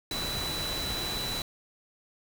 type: tone in noise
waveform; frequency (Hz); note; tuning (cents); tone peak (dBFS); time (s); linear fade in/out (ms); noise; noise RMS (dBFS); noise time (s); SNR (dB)
sine; 3964; B7; +6; -33; 0.11-1.42; 2; pink; -35; 0.11-1.42; -1
effects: none